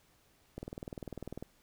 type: click train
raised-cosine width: 2 ms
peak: -27 dBFS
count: 18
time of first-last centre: 0.58-1.426 s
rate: 20.1 Hz
effects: pink hiss -68 dBFS RMS until 1.62 s